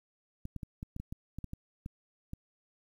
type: clicks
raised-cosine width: 5 ms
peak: -27 dBFS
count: 12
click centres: 0.454 / 0.563 / 0.632 / 0.829 / 0.964 / 1 / 1.125 / 1.386 / 1.443 / 1.534 / 1.861 / 2.334 s
effects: 10-bit